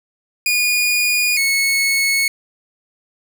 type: tone pair in turn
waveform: sawtooth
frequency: 2446 / 2198 Hz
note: D#7 / C#7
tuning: -30 / -15 cents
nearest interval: major second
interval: 185 cents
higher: first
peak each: -11 dBFS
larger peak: neither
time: 0.46-1.37 / 1.37-2.28 s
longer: neither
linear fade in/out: 2 ms
effects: none